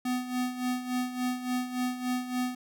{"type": "tone with tremolo", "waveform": "square", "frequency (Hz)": 250.4, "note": "B3", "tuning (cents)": 24, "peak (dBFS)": -27, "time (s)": [0.05, 2.55], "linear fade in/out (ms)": 5, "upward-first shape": "sine", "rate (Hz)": 3.5, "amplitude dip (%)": 70, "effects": []}